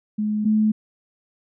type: tone pair in turn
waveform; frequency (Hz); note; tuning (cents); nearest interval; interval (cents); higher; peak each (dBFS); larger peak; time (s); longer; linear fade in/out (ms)
sine; 211.9 / 215.2; G#3 / A3; +35 / -38; unison; 27; second; -20 / -15; second; 0.18-0.45 / 0.45-0.72; neither; 10
effects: none